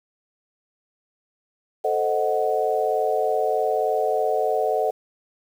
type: chord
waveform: sine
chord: A diminished seventh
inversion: none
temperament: equal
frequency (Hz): 440 / 523.3 / 622.3 / 740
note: A4 / C5 / Eb5 / Gb5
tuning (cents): 0 / 0 / 0 / 0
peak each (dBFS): -24 / -27 / -25 / -24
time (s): 1.84-4.91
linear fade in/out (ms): 10
effects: 8-bit

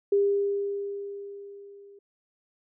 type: tone with level ramp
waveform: sine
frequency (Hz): 401.5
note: G4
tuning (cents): +41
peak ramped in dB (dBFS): -18 to -48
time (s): 0.12-1.99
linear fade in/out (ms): 5
effects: none

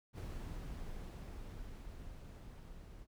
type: noise with level ramp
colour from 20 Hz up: brown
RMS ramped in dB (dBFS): -43 to -53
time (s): 0.13-3.07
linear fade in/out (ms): 50
effects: none

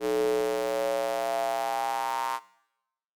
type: tone with high-pass filter sweep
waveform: square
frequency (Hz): 61.74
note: B1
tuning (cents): 0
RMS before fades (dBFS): -28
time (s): 0-2.4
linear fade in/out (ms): 50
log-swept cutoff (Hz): 390 to 1000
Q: 6.5
effects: noise-tail reverb RT60 0.9 s tail -20 dB re dry + MP3 96 kbps

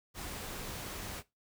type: noise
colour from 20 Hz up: pink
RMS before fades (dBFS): -42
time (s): 0.14-1.23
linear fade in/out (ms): 50
effects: noise-tail reverb RT60 0.2 s tail -18 dB re dry

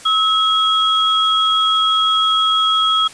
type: tone pair together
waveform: sine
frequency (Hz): 1291 / 3302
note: E6 / G#7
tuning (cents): -37 / -11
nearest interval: octave + major third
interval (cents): 1626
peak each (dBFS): -15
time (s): 0.05-3.08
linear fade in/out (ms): 10
effects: white hiss -38 dBFS RMS until 3.13 s + resampled to 22050 Hz

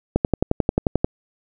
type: click train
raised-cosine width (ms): 2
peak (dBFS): -3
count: 11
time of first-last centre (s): 0.16-1.045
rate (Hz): 11.3
effects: none

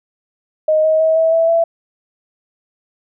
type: tone with pitch steps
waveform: sine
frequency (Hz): 622.3 / 631 / 639.8 / 648.7 / 657.8 / 667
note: D#5 / D#5 / D#5 / E5 / E5 / E5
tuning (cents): 0 / +24 / +48 / -28 / -4 / +20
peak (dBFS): -10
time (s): 0.68-1.64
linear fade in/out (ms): 5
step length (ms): 160
effects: none

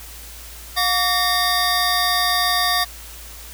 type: tone cluster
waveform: square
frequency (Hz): 717 / 1144 / 1834 / 3688 / 4749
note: F5 / D6 / A#6 / A#7 / D8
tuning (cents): +45 / -46 / -29 / -19 / +18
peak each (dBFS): -24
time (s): 0.76-2.85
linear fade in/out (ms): 20
effects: added 57 Hz sine -39 dBFS peak until 3.53 s + white hiss -39 dBFS RMS until 3.53 s

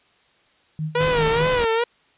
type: tone with tremolo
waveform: sine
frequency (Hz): 155.56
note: D#3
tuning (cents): 0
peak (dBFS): -22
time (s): 0.79-1.5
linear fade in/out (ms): 0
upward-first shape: sine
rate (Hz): 5.1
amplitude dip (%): 85
type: tone with vibrato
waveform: sawtooth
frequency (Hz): 477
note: A#4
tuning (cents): +40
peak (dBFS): -14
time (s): 0.95-1.84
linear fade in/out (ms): 5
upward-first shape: sine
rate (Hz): 2.3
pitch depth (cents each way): 110
type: noise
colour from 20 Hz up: pink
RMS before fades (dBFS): -28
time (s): 1-1.65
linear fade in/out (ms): 5
effects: white hiss -59 dBFS RMS until 2.17 s + resampled to 8000 Hz

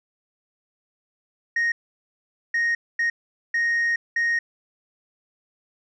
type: tone bursts at uneven times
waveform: sine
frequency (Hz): 1864.7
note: A#6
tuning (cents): 0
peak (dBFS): -17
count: 5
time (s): 1.56-1.72 / 2.54-2.75 / 2.99-3.1 / 3.54-3.96 / 4.16-4.39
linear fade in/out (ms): 5
effects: tanh soft clip ceiling -18 dBFS

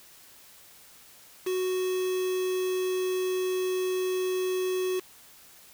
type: tone with quantisation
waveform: triangle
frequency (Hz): 370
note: F#4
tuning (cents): 0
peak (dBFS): -24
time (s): 1.46-5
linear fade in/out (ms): 10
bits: 6
effects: white hiss -53 dBFS RMS until 5.73 s

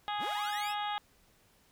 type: harmonic tone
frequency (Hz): 414.9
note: G#4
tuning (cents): -2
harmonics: 2 / 3 / 4 / 5 / 6 / 7 / 8 / 9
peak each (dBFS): -34 / -40 / -44 / -47 / -51 / -47 / -44 / -46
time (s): 0.08-0.98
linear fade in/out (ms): 0
type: linear sweep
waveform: sawtooth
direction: up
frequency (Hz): 47.78 to 2794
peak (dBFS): -37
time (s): 0.18-0.75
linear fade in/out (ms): 50
effects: pink hiss -66 dBFS RMS until 1.71 s

